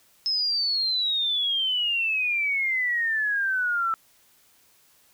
sine exponential sweep, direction down, 5210 to 1318.5 Hz, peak -22 dBFS, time 0.26-3.94 s, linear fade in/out 0 ms, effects white hiss -60 dBFS RMS until 5.13 s

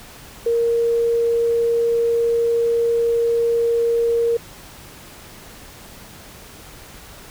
sine tone, 466.2 Hz, A#4, in tune, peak -15 dBFS, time 0.46-4.37 s, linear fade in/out 5 ms, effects pink hiss -41 dBFS RMS until 7.3 s

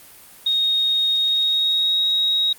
sine tone with pitch glide, 3729 to 3788 Hz, A#7 to A#7, 0 to +27 cents, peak -16 dBFS, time 0.46-2.53 s, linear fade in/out 5 ms, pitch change +27 cents, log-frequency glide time 1.15-2.06 s, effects white hiss -45 dBFS RMS until 2.58 s + Opus 32 kbps

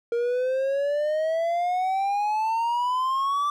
triangle exponential sweep, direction up, 466.2 to 1174 Hz, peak -20 dBFS, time 0.12-3.5 s, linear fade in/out 2 ms, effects none

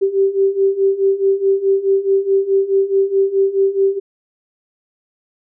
sine beating tone pair, 387.5 / 392.2 Hz, G4 / G4, -20 / +1 cents, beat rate 4.7 Hz, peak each -17 / -14 dBFS, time 0.01-4 s, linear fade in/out 20 ms, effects none

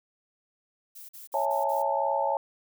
violet noise bursts, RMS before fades -45 dBFS, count 5, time 0.95-1.826 s, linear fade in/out 10 ms, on 140 ms, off 44 ms
sine chord, A major seventh, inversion first, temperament equal with one note detuned, 554.4 / 659.3 / 830.6 / 893.8 Hz, C#5 / E5 / G#5 / A5, 0 / 0 / 0 / +27 cents, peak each -29 / -32 / -30 / -28 dBFS, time 1.34-2.37 s, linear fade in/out 2 ms
effects none

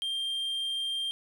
triangle tone, 3183 Hz, G7, 26 cents sharp, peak -28 dBFS, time 0.02-1.11 s, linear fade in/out 0 ms, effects none

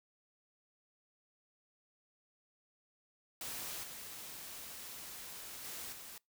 white noise with level steps, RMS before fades -43 / -48 / -45 / -50 dBFS, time 3.41-6.18 s, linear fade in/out 2 ms, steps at 3.83 / 5.64 / 5.92 s, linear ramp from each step 10 ms, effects noise-tail reverb RT60 0.2 s tail -26 dB re dry

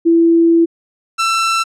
sine / sawtooth tone pair in turn, 333.7 / 1338.2 Hz, E4 / E6, +21 / +26 cents, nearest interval 2 octaves, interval 2405 cents, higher second, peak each -7 / -9 dBFS, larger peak first, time 0.05-0.66 / 1.18-1.64 s, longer first, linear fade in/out 20 ms, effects low-pass 8000 Hz 12 dB/octave

